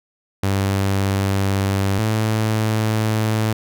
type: tone pair in turn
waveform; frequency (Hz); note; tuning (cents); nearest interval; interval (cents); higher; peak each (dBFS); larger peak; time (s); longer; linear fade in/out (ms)
sawtooth; 98 / 109.08; G2 / A2; 0 / -15; major second; 185; second; -13; neither; 0.43-1.99 / 1.99-3.53; first; 5
effects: none